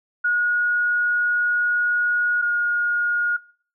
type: tone pair in turn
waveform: sine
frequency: 1447 / 1432 Hz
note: F#6 / F6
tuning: -39 / +43 cents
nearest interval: unison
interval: 18 cents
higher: first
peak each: -17 dBFS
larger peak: neither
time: 0.24-2.42 / 2.42-3.37 s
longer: first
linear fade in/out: 10 ms
effects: noise-tail reverb RT60 0.5 s tail -23 dB re dry